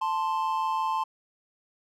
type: tone pair together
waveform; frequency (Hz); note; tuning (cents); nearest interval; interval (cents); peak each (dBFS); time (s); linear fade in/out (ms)
triangle; 880 / 1045.6; A5 / C6; 0 / -1; minor third; 299; -26; 0.01-1.04; 10
effects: none